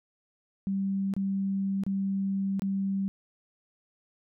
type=tone with dropouts; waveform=sine; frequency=195 Hz; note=G3; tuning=9 cents flat; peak=-26 dBFS; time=0.67-3.08 s; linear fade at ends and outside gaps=0 ms; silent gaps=1.138-1.165 / 1.836-1.865 / 2.595-2.62 s; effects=none